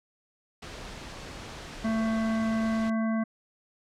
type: noise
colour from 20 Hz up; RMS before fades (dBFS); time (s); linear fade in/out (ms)
pink; -41; 0.62-2.9; 5
type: harmonic tone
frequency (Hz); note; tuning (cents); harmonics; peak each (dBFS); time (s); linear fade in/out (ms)
222.7; A3; +21; 1 / 3 / 5 / 7 / 9; -25 / -35 / -39 / -42 / -44; 1.84-3.24; 10
effects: low-pass 6000 Hz 12 dB/octave